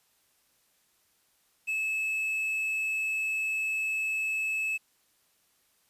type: tone with quantisation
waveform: triangle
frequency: 2600 Hz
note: E7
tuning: 24 cents flat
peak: -26 dBFS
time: 1.67-4.78 s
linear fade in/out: 20 ms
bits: 9
effects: white hiss -69 dBFS RMS until 5.89 s + resampled to 32000 Hz